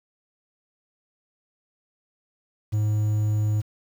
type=tone with quantisation; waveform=triangle; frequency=106.3 Hz; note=G#2; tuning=41 cents sharp; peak=-18 dBFS; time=2.72-3.62 s; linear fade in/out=20 ms; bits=8; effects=none